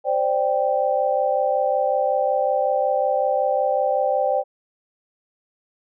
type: chord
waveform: sine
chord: C suspended second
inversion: none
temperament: just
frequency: 523.3 / 588.7 / 784.9 Hz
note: C5 / D5 / G5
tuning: 0 / +4 / +2 cents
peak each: -22 dBFS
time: 0.04-4.44 s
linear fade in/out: 50 ms
effects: none